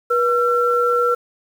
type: tone pair together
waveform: sine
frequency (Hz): 483.7 / 1352.4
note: B4 / E6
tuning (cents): -36 / +44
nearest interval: octave + tritone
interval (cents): 1780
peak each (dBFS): -17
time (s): 0.1-1.15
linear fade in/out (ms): 10
effects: 7-bit